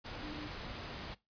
sine tone in noise, 300 Hz, D4, 37 cents sharp, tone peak -44 dBFS, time 0.22-0.49 s, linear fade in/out 20 ms, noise pink, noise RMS -44 dBFS, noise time 0.04-1.15 s, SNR -3 dB, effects noise-tail reverb RT60 0.2 s tail -19 dB re dry + resampled to 11025 Hz

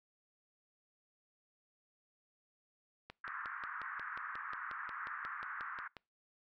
click train, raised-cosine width 0.3 ms, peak -31 dBFS, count 17, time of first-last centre 3.1-5.967 s, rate 5.58 Hz
white band-pass noise, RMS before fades -44 dBFS, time 3.24-5.88 s, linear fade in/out 5 ms, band 1100 to 1700 Hz, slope 48 dB/octave
effects noise-tail reverb RT60 0.3 s tail -26 dB re dry

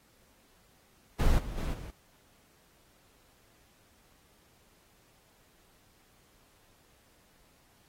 brown noise with level steps, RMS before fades -25 / -38 / -32 / -40 dBFS, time 1.19-1.91 s, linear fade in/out 10 ms, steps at 1.38 / 1.57 / 1.73 s, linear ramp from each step 10 ms, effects pink hiss -65 dBFS RMS until 7.88 s + AAC 48 kbps

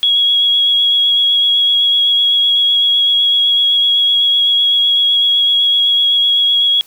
sine tone with vibrato, 3322 Hz, G#7, in tune, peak -9 dBFS, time 0.03-6.81 s, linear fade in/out 0 ms, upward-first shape triangle, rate 7.9 Hz, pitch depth 17 cents each way, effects white hiss -46 dBFS RMS until 6.86 s

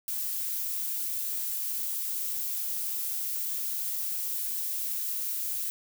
violet noise, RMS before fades -32 dBFS, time 0.08-5.7 s, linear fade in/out 0 ms, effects none

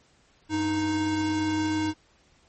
square tone pair together, 97.9 / 310.8 Hz, G2 / D#4, -2 / -2 cents, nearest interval octave + minor sixth, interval 2000 cents, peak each -35 / -25 dBFS, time 0.49-1.94 s, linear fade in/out 50 ms, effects pink hiss -62 dBFS RMS until 2.48 s + MP3 32 kbps

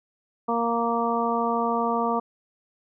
harmonic tone, 233.1 Hz, A#3, in tune, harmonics 1 / 2 / 3 / 4 / 5, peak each -28 / -28 / -28 / -28 / -28 dBFS, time 0.48-2.2 s, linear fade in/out 10 ms, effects none

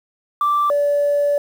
sine tone pair in turn, 1172 / 577.6 Hz, D6 / D5, -4 / -29 cents, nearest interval octave, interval 1225 cents, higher first, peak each -13 dBFS, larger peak neither, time 0.41-0.7 / 0.7-1.38 s, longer second, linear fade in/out 2 ms, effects tanh soft clip ceiling -11 dBFS + 7-bit

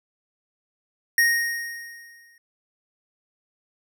square tone with exponential decay, 1864.7 Hz, A#6, in tune, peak -15 dBFS, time 1.18-2.38 s, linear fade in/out 2 ms, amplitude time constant 260 ms, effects none

